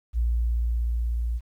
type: tone with level ramp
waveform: sine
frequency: 58.27 Hz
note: A#1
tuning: in tune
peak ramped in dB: -20 to -24 dBFS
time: 0.13-1.41 s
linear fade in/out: 50 ms
effects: 10-bit